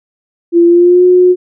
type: tone with pitch glide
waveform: sine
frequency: 341.9 to 362.2 Hz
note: F4 to F#4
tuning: -37 to -37 cents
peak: -3 dBFS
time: 0.52-1.36 s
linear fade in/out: 50 ms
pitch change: +100 cents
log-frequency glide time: 0.66-1.04 s
effects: none